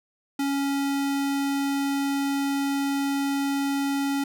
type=tone; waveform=square; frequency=278.3 Hz; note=C#4; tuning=7 cents sharp; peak=-24 dBFS; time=0.39-4.24 s; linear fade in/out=5 ms; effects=none